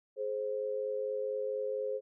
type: tone pair together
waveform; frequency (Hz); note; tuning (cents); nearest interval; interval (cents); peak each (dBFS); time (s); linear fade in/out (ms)
sine; 421.8 / 526.1; G#4 / C5; +27 / +9; major third; 382; -36 / -34; 0.16-2.01; 50
effects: none